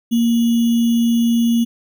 sine tone with sample-and-hold, 233.1 Hz, A#3, in tune, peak -12 dBFS, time 0.11-1.65 s, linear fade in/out 20 ms, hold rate 3150 Hz, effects none

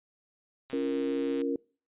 click train, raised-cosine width 0.2 ms, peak -28 dBFS, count 97, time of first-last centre 0.7-1.416 s, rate 134 Hz
sine chord, Bb minor, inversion first, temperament equal with one note detuned, 277.2 / 343.8 / 466.2 Hz, Db4 / F4 / Bb4, 0 / -27 / 0 cents, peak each -30 / -35 / -31 dBFS, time 0.73-1.56 s, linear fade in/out 2 ms
effects noise-tail reverb RT60 0.4 s tail -25 dB re dry + resampled to 8000 Hz

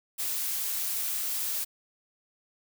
blue noise, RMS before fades -31 dBFS, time 0.18-1.65 s, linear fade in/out 20 ms, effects none

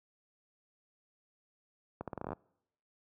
accelerating click train, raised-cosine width 1 ms, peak -24 dBFS, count 11, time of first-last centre 2.01-2.331 s, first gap 67 ms, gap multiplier 0.82, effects noise-tail reverb RT60 0.8 s tail -26 dB re dry + high-pass 80 Hz 12 dB/octave

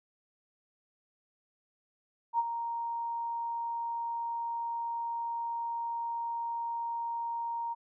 sine tone with ADSR envelope, 932.3 Hz, A#5, in tune, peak -23 dBFS, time 2.33-7.75 s, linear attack 58 ms, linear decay 36 ms, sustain -9 dB, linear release 27 ms, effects none

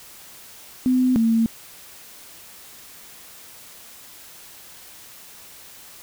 sine tone pair in turn, 254.5 / 226.7 Hz, C4 / A#3, -48 / -48 cents, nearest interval major second, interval 200 cents, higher first, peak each -15 dBFS, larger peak neither, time 0.86-1.16 / 1.16-1.46 s, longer neither, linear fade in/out 0 ms, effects white hiss -44 dBFS RMS until 6.02 s

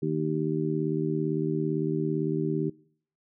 harmonic tone, 77.78 Hz, D#2, in tune, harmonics 2 / 3 / 4 / 5, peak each -29 / -34 / -31 / -30 dBFS, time 0.02-2.7 s, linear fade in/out 10 ms, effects noise-tail reverb RT60 0.6 s tail -22 dB re dry

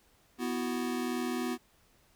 square chord, B suspended fourth, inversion none, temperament equal, 246.9 / 329.6 / 370 Hz, B3 / E4 / F#4, 0 / 0 / 0 cents, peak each -34 / -39 / -38 dBFS, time 0.38-1.58 s, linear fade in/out 50 ms, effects pink hiss -66 dBFS RMS until 2.15 s

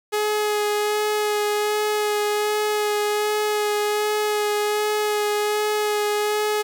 sawtooth tone with vibrato, 420 Hz, G#4, 19 cents sharp, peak -16 dBFS, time 0.12-6.63 s, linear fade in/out 20 ms, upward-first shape sine, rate 1.3 Hz, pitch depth 13 cents each way, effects 8-bit

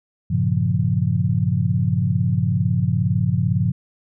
sine chord, G half-diminished seventh, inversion none, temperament equal with one note detuned, 98.79 / 116.54 / 138.59 / 174.61 Hz, G2 / Bb2 / Db3 / F3, +14 / 0 / 0 / 0 cents, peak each -22 dBFS, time 0.3-3.72 s, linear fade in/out 10 ms, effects none

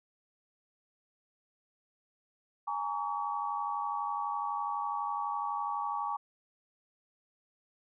sine tone cluster, 825 / 917 / 1134 Hz, G#5 / A#5 / C#6, -12 / -29 / +39 cents, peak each -36 / -37 / -35 dBFS, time 2.67-6.17 s, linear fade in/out 10 ms, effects none

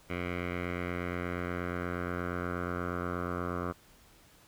10% pulse tone with low-pass filter sweep, 88.4 Hz, F2, 22 cents sharp, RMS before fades -35 dBFS, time 0.09-3.73 s, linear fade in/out 20 ms, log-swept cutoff 2300 to 1200 Hz, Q 3, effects pink hiss -60 dBFS RMS until 4.47 s

